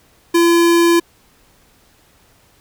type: tone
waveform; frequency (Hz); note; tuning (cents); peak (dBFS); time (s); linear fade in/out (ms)
square; 340; F4; -46; -10; 0.34-1; 10
effects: pink hiss -53 dBFS RMS until 2.6 s